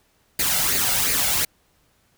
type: noise with flanger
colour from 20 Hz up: white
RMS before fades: -21 dBFS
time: 0.39-1.45 s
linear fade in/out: 5 ms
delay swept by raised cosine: 0.44 to 1.44 ms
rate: 2.8 Hz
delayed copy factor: +0.6
effects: pink hiss -63 dBFS RMS until 2.17 s